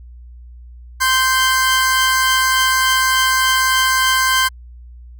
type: tone pair together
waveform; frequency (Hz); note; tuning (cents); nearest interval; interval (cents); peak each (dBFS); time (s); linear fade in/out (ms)
sawtooth; 1041.8 / 1561; C6 / G6; -8 / -8; perfect fifth; 700; -12; 1-4.49; 20
effects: added 60 Hz sine -35 dBFS peak until 5.19 s